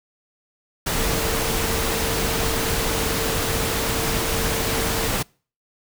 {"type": "tone in noise", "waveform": "sine", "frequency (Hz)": 451.8, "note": "A4", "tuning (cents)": 46, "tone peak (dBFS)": -29, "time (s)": [0.98, 5.09], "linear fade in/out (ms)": 10, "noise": "pink", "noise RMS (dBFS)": -23, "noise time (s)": [0.86, 5.23], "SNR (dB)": -9, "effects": ["noise-tail reverb RT60 0.4 s tail -26 dB re dry"]}